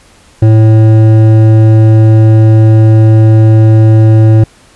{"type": "tone with hard clipping", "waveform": "triangle", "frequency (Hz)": 110, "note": "A2", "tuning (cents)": 0, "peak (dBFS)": -3, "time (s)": [0.42, 4.44], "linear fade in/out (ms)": 5, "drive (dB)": 14, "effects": ["pink hiss -42 dBFS RMS until 4.75 s", "resampled to 24000 Hz"]}